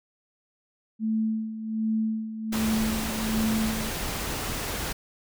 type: tone with tremolo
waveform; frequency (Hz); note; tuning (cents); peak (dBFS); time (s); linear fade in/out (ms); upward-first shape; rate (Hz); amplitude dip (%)
sine; 220; A3; 0; -22; 0.99-3.92; 50; sine; 1.3; 70
type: noise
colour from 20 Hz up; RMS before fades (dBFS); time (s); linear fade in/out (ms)
pink; -31; 2.52-4.93; 10
effects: none